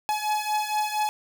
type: beating tone pair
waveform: 45% pulse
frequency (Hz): 847 / 851.3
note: G#5 / G#5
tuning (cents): +34 / +43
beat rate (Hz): 4.3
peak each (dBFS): -26 / -29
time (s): 0.09-1.09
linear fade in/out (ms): 0
effects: none